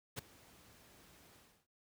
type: noise with ADSR envelope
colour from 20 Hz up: pink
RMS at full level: -39 dBFS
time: 0.16-1.67 s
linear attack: 27 ms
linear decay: 8 ms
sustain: -23 dB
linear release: 310 ms
effects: high-pass 60 Hz 12 dB/octave